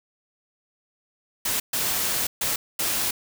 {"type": "noise bursts at uneven times", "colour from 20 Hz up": "white", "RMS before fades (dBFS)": -25, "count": 4, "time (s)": [[1.45, 1.6], [1.73, 2.27], [2.41, 2.56], [2.79, 3.11]], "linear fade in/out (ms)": 5, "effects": []}